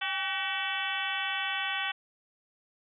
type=harmonic tone with a mistuned harmonic; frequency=380 Hz; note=F#4; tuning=46 cents sharp; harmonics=2 / 3 / 4 / 5 / 6 / 7 / 8 / 9; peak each=-38 / -40 / -36 / -37 / -39 / -37 / -37 / -39 dBFS; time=0.01-1.92 s; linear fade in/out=10 ms; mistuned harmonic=2; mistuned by=+77 cents; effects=none